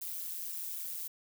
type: noise with amplitude modulation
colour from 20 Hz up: violet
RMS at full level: -36 dBFS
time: 0.01-1.08 s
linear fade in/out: 10 ms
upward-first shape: sine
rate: 171 Hz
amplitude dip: 85%
effects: none